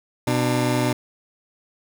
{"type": "tone pair together", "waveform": "20% pulse", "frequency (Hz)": [124.97, 300], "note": ["B2", "D4"], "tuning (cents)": [21, 37], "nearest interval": "octave + minor third", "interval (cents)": 1516, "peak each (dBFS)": [-16, -18], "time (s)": [0.27, 0.93], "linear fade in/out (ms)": 5, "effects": []}